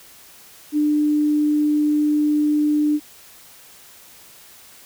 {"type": "tone", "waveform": "sine", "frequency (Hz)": 298.7, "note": "D4", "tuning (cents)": 29, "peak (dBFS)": -15, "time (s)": [0.72, 3], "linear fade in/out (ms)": 50, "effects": ["white hiss -46 dBFS RMS until 4.85 s"]}